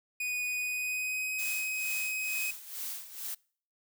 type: tone with pitch glide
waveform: 45% pulse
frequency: 2476 to 2525 Hz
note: D#7 to D#7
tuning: -9 to +25 cents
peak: -31 dBFS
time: 0.2-2.51 s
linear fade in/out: 5 ms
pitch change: +34 cents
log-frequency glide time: 0.55-1.35 s
type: noise with tremolo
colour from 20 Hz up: blue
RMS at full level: -37 dBFS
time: 1.38-3.35 s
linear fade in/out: 10 ms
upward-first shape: sine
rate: 2.2 Hz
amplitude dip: 75%
effects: noise-tail reverb RT60 0.5 s tail -26 dB re dry